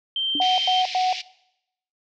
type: tone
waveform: sine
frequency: 3136 Hz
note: G7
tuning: in tune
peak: -22 dBFS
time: 0.16-0.82 s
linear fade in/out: 2 ms
type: tone with exponential decay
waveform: sine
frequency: 291.1 Hz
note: D4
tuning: 15 cents flat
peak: -24 dBFS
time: 0.35-0.51 s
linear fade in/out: 2 ms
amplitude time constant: 34 ms
type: tone bursts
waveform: sine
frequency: 740 Hz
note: F#5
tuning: in tune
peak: -18 dBFS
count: 3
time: 0.4-1.128 s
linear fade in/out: 2 ms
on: 180 ms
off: 94 ms
type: band-pass noise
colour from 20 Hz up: pink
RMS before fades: -32 dBFS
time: 0.41-1.22 s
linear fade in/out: 10 ms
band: 2200 to 5400 Hz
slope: 48 dB/octave
effects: noise-tail reverb RT60 0.8 s tail -19 dB re dry